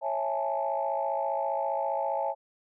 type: chord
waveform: sine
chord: A major seventh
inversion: first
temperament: just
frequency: 550 / 660 / 825 / 880 Hz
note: C#5 / E5 / G#5 / A5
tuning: -14 / +2 / -12 / 0 cents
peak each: -32 dBFS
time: 0.01-2.35 s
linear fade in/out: 50 ms
effects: tanh soft clip ceiling -17 dBFS